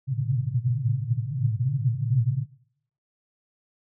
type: band-pass noise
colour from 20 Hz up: white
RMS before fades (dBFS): -25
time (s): 0.07-2.46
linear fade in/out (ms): 50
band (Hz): 110 to 140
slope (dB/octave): 96
effects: noise-tail reverb RT60 0.7 s tail -21 dB re dry